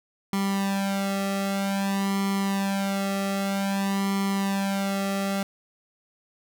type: tone with flanger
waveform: sawtooth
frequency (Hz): 196.6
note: G3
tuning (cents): +5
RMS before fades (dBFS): -26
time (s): 0.33-5.43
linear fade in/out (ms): 2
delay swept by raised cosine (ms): 0.94 to 1.55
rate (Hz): 0.52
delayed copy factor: +0.95
effects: none